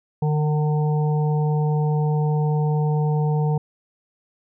harmonic tone with a mistuned harmonic, 150.8 Hz, D3, 46 cents sharp, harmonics 1 / 3 / 5 / 6, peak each -18 / -28 / -32 / -34 dBFS, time 0.22-3.58 s, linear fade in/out 5 ms, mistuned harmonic 3, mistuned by +16 cents, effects none

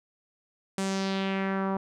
sawtooth tone with low-pass filter sweep, 193.2 Hz, G3, 25 cents flat, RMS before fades -29 dBFS, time 0.78-1.77 s, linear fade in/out 2 ms, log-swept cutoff 8900 to 980 Hz, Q 2.1, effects none

